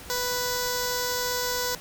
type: tone with notch filter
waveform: 5% pulse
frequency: 493.9 Hz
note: B4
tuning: in tune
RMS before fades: -28 dBFS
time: 0.1-1.75 s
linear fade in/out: 0 ms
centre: 2600 Hz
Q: 0.81
effects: pink hiss -43 dBFS RMS until 1.8 s